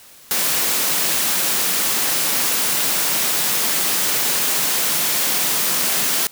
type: high-pass noise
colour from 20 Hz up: white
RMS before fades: -19 dBFS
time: 0.31-6.27 s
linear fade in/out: 0 ms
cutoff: 130 Hz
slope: 48 dB/octave
effects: white hiss -45 dBFS RMS until 6.31 s